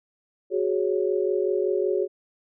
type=chord; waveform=sine; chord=F# suspended second; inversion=none; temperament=equal; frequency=370 / 415.3 / 554.4 Hz; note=F#4 / G#4 / C#5; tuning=0 / 0 / 0 cents; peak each=-24 / -25 / -29 dBFS; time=0.5-2.08 s; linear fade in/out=50 ms; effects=none